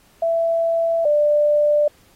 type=tone pair in turn; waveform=sine; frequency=665 / 592.4 Hz; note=E5 / D5; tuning=+15 / +15 cents; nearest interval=major second; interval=200 cents; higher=first; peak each=-16 / -13 dBFS; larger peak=second; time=0.22-1.05 / 1.05-1.88 s; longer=neither; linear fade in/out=5 ms; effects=pink hiss -55 dBFS RMS until 2.15 s + AAC 48 kbps